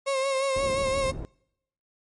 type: tone with vibrato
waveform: 35% pulse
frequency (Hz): 539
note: C#5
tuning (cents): -49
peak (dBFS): -22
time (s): 0.06-1.12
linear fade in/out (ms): 20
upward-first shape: sine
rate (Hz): 5.7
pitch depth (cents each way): 41
type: low-pass noise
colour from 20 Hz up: pink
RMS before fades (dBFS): -35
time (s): 0.56-1.25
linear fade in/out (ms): 0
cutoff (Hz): 460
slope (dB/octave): 12
effects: noise-tail reverb RT60 0.8 s tail -26 dB re dry + MP3 48 kbps